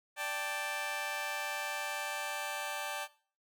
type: chord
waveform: 15% pulse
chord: D suspended fourth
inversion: none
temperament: just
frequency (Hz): 587.3 / 783.1 / 881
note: D5 / G5 / A5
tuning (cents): 0 / -2 / +2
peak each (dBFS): -34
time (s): 0.16-3.08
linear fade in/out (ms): 50
effects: noise-tail reverb RT60 0.4 s tail -17 dB re dry